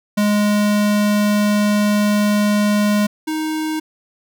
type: tone pair in turn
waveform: square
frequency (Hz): 207.7 / 312.4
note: G#3 / D#4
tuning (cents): 0 / +7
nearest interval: perfect fifth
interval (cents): 707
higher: second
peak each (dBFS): -14 / -20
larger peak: first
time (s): 0.17-3.07 / 3.27-3.8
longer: first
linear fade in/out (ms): 10
effects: none